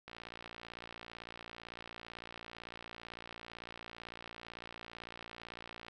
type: click train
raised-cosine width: 0.3 ms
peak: -30 dBFS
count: 337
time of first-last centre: 0.08-5.883 s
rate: 57.9 Hz
effects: 12-bit